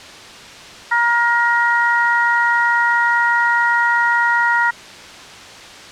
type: harmonic tone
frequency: 472.4 Hz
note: A#4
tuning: 23 cents sharp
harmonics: 2 / 3 / 4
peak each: -17 / -17 / -17 dBFS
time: 0.91-4.71 s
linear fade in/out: 10 ms
effects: white hiss -36 dBFS RMS until 5.91 s + low-pass 5000 Hz 12 dB/octave